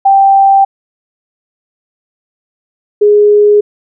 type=tone pair in turn; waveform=sine; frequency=784 / 415.3 Hz; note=G5 / G#4; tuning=0 / 0 cents; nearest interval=major seventh; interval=1100 cents; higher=first; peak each=-3 dBFS; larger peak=neither; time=0.05-0.65 / 3.01-3.61 s; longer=neither; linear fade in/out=10 ms; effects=none